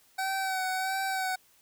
25% pulse tone with vibrato, 760 Hz, F#5, 46 cents sharp, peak -25 dBFS, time 0.18-1.36 s, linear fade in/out 10 ms, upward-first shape sine, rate 1.5 Hz, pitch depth 29 cents each way, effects white hiss -63 dBFS RMS until 1.61 s

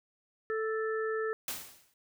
harmonic tone, 440 Hz, A4, in tune, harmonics 1 / 3 / 4, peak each -31 / -39 / -39 dBFS, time 0.5-1.33 s, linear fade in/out 0 ms
white noise with exponential decay, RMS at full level -34 dBFS, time 1.48-1.94 s, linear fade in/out 2 ms, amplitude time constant 100 ms
effects none

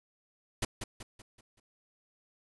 pink noise with echo, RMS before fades -31 dBFS, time 0.62-0.65 s, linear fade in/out 5 ms, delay 190 ms, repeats 5, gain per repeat -7 dB, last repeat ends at 1.6 s, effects resampled to 24000 Hz

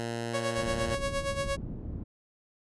10% pulse tone, 116.54 Hz, A#2, in tune, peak -24 dBFS, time 0-0.95 s, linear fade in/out 0 ms
sawtooth tone with tremolo, 554.4 Hz, C#5, in tune, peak -24 dBFS, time 0.33-1.57 s, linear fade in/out 20 ms, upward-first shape sine, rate 8.6 Hz, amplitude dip 70%
pink low-pass noise, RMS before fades -37 dBFS, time 0.57-2.04 s, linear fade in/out 10 ms, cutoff 250 Hz, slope 12 dB/octave
effects resampled to 24000 Hz

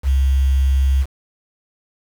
sine tone with quantisation, 67.1 Hz, C2, 44 cents sharp, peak -12 dBFS, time 0.03-1.06 s, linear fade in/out 50 ms, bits 6, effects none

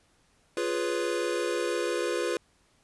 square chord, C# dominant seventh, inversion first, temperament equal, 349.2 / 415.3 / 493.9 / 554.4 Hz, E#4 / G#4 / B4 / C#5, 0 / 0 / 0 / 0 cents, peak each -32 / -34 / -32 / -38 dBFS, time 0.57-2.37 s, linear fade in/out 2 ms, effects pink hiss -66 dBFS RMS until 2.83 s + resampled to 24000 Hz

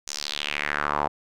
sawtooth tone with band-pass filter sweep, 73.42 Hz, D2, in tune, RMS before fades -28 dBFS, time 0.07-1.08 s, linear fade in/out 10 ms, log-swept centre 6500 to 830 Hz, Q 3.2, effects none

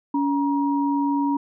sine tone pair together, 282.1 / 949 Hz, C#4 / A#5, +30 / +31 cents, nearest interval octave + major sixth, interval 2101 cents, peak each -20 / -25 dBFS, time 0.14-1.37 s, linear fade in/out 5 ms, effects none

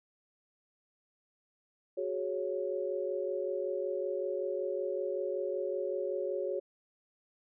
sine chord, F# suspended second, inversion none, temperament equal, 370 / 415.3 / 554.4 Hz, F#4 / G#4 / C#5, 0 / 0 / 0 cents, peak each -36 / -37 / -35 dBFS, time 1.97-6.6 s, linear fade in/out 10 ms, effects none

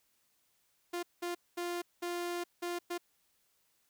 sawtooth tone bursts at uneven times, 349.2 Hz, F4, in tune, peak -31 dBFS, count 6, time 0.93-1.03 / 1.22-1.35 / 1.57-1.82 / 2.02-2.44 / 2.62-2.79 / 2.9-2.98 s, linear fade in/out 10 ms, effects white hiss -74 dBFS RMS until 3.89 s

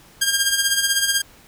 10% pulse tone with tremolo, 1610 Hz, G6, 46 cents sharp, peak -6 dBFS, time 0.21-1.22 s, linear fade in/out 10 ms, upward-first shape sine, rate 16 Hz, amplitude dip 60%, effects pink hiss -49 dBFS RMS until 1.47 s

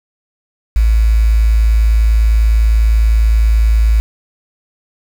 sine tone with quantisation, 54.9 Hz, A1, 3 cents flat, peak -7 dBFS, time 0.76-4 s, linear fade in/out 0 ms, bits 5, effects none

